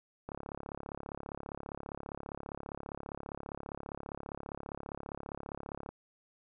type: click train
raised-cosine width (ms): 1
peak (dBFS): -27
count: 197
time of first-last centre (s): 0.29-5.89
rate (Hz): 35
effects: none